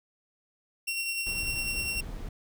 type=tone with tremolo; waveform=sawtooth; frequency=2734 Hz; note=F7; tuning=37 cents flat; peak=-25 dBFS; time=0.87-2.01 s; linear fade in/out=10 ms; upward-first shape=sine; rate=10 Hz; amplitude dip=35%
type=noise; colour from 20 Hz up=brown; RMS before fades=-38 dBFS; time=1.26-2.29 s; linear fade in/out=5 ms
effects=none